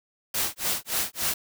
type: noise with tremolo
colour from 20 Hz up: white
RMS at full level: -25 dBFS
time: 0.34-1.34 s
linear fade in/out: 5 ms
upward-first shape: sine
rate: 3.5 Hz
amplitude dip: 100%
effects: none